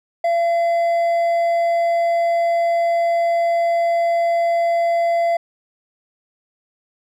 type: tone with hard clipping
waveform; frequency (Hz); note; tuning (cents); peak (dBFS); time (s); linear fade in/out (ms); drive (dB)
triangle; 680; F5; -46; -16; 0.24-5.37; 5; 7
effects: none